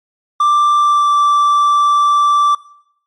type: tone with pitch glide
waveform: triangle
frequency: 1179 to 1168.2 Hz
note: D6 to D6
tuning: +6 to -10 cents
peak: -7 dBFS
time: 0.4-2.55 s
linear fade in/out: 5 ms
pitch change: -16 cents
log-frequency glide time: 0.77-1.14 s
effects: noise-tail reverb RT60 0.7 s tail -19 dB re dry + MP3 48 kbps